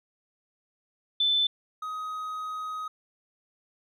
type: tone pair in turn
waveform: sine / triangle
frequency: 3520 / 1258.2 Hz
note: A7 / D#6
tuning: 0 / +19 cents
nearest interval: octave + tritone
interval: 1781 cents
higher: first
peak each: -21 / -30 dBFS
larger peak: first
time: 1.2-1.47 / 1.82-2.88 s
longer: second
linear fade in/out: 5 ms
effects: none